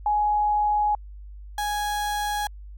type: tone pair in turn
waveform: sine / 35% pulse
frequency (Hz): 837 / 830.3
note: G#5 / G#5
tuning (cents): +13 / -1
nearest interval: unison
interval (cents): 14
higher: first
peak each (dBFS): -19 / -23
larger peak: first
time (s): 0.06-0.95 / 1.58-2.47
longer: neither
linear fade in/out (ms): 2
effects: added 50 Hz sine -38 dBFS peak until 2.77 s